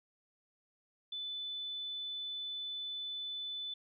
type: tone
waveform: sine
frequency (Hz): 3500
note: A7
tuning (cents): -10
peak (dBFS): -38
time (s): 1.12-3.74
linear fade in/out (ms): 5
effects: none